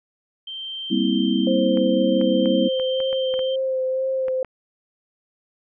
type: tone with tremolo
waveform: sine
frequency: 3136 Hz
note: G7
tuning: in tune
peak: -28 dBFS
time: 0.47-3.56 s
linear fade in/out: 5 ms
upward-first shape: sine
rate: 0.5 Hz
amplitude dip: 50%
type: chord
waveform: sine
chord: C dominant seventh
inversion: second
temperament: just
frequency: 196.22 / 235.5 / 261.6 / 327 Hz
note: G3 / Bb3 / C4 / E4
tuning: +2 / +18 / 0 / -14 cents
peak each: -23 dBFS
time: 0.9-2.69 s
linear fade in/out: 20 ms
type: tone with vibrato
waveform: sine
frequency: 523.3 Hz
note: C5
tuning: in tune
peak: -20 dBFS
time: 1.47-4.43 s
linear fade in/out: 2 ms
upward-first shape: sine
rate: 2 Hz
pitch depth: 18 cents each way
type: clicks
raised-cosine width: 0.5 ms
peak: -21 dBFS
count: 10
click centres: 1.773 / 2.213 / 2.458 / 2.798 / 3.003 / 3.129 / 3.34 / 3.392 / 4.283 / 4.447 s
effects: none